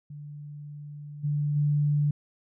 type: tone with level steps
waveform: sine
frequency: 146.83 Hz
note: D3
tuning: in tune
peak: -38 / -24 / -21 dBFS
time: 0.1-2.11 s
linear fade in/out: 5 ms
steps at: 1.23 / 1.55 s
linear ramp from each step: 20 ms
effects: none